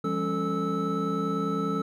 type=tone cluster; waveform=triangle; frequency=170 / 200.1 / 275.1 / 441.9 / 1308 Hz; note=F3 / G3 / C#4 / A4 / E6; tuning=-46 / +36 / -13 / +7 / -14 cents; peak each=-30 dBFS; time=0.04-1.82 s; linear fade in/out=5 ms; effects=none

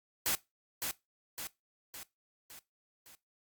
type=noise with echo; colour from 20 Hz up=white; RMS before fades=-31 dBFS; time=0.26-0.35 s; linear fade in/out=0 ms; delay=560 ms; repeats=5; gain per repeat=-5 dB; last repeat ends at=3.15 s; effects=noise-tail reverb RT60 0.2 s tail -19 dB re dry + Opus 48 kbps

